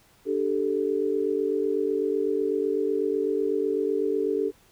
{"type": "chord", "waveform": "sine", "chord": "D suspended fourth", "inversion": "none", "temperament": "equal", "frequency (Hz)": [293.7, 392, 440], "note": ["D4", "G4", "A4"], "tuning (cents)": [0, 0, 0], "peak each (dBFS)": [-30, -26, -26], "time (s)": [0.25, 4.52], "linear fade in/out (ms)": 50, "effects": ["pink hiss -59 dBFS RMS until 4.71 s"]}